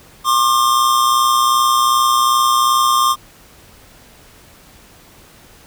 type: tone pair together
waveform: square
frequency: 1072 / 1194.6 Hz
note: C6 / D6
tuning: +42 / +29 cents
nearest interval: major second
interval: 187 cents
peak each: -15 dBFS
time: 0.24-3.16 s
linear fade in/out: 50 ms
effects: pink hiss -45 dBFS RMS until 5.66 s